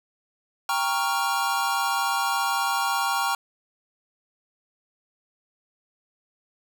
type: chord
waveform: square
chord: G half-diminished seventh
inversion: none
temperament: equal with one note detuned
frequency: 794 / 932.3 / 1108.7 / 1396.9 Hz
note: G5 / Bb5 / Db6 / F6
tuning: +22 / 0 / 0 / 0 cents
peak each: -29 dBFS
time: 0.69-3.35 s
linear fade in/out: 2 ms
effects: none